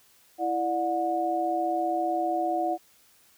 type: tone cluster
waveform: sine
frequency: 331.8 / 592 / 727 Hz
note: E4 / D5 / F#5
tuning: +11 / +14 / -31 cents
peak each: -30 / -32 / -26 dBFS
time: 0.38-2.78 s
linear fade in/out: 50 ms
effects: white hiss -60 dBFS RMS until 3.37 s